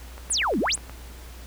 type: click train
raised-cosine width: 0.5 ms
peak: -25 dBFS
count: 7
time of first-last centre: 0.18-0.896 s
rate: 8.38 Hz
type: exponential two-way sweep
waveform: sine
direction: down then up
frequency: 11175 to 185 to 11175 Hz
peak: -21 dBFS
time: 0.3-0.76 s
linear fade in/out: 10 ms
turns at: 0.59 s
effects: added 60 Hz sine -40 dBFS peak until 1.46 s + pink hiss -47 dBFS RMS until 1.46 s